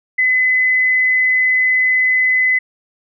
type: tone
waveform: sine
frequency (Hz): 2021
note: B6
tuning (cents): +39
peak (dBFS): -11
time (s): 0.18-2.59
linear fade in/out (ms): 10
effects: none